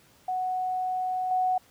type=tone with level steps; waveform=sine; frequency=740 Hz; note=F#5; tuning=in tune; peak=-26 / -22 dBFS; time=0.28-1.58 s; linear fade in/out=5 ms; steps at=1.31 s; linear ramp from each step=2 ms; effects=pink hiss -59 dBFS RMS until 1.7 s + high-pass 80 Hz 12 dB/octave